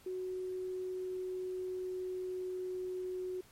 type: tone with pitch glide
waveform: sine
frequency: 370 to 367.9 Hz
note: F#4 to F#4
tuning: 0 to -10 cents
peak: -36 dBFS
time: 0.06-3.41 s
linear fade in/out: 5 ms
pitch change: -10 cents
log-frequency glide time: 1.01-2.95 s
effects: pink hiss -62 dBFS RMS until 3.51 s + MP3 64 kbps